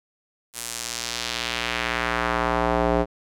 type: tone with band-pass filter sweep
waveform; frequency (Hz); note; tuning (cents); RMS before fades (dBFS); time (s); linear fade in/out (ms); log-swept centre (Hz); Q
square; 59; A#1; +22; -25; 0.53-3.06; 50; 10000 to 540; 1.2
effects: none